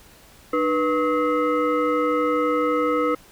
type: tone with frequency modulation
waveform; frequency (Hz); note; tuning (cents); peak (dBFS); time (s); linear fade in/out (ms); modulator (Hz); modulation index
sine; 490; B4; -14; -18; 0.53-3.15; 5; 792; 1.2
effects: pink hiss -50 dBFS RMS until 3.31 s